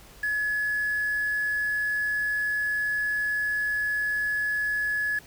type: tone with quantisation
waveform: sine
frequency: 1700 Hz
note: G#6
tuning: 40 cents sharp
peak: -24 dBFS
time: 0.23-5.19 s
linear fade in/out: 5 ms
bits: 7
effects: added 50 Hz sine -54 dBFS peak until 5.26 s + pink hiss -51 dBFS RMS until 5.26 s